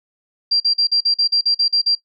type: tone bursts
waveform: sine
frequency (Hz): 4739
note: D8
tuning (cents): +15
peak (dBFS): -13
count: 11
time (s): 0.51-1.952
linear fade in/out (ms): 10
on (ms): 92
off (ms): 43
effects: noise-tail reverb RT60 0.1 s tail -18 dB re dry